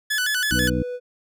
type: tone with vibrato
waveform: sawtooth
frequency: 1600 Hz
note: G6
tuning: 35 cents sharp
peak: -17 dBFS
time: 0.1-0.7 s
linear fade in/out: 10 ms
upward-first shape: square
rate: 6.1 Hz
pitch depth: 120 cents each way
type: harmonic tone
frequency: 61.74 Hz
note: B1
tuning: in tune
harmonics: 1 / 2 / 3 / 4 / 5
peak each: -27 / -27 / -27 / -27 / -27 dBFS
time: 0.51-0.83 s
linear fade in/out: 5 ms
type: tone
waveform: triangle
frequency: 493.9 Hz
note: B4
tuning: in tune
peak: -25 dBFS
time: 0.54-1 s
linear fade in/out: 50 ms
effects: none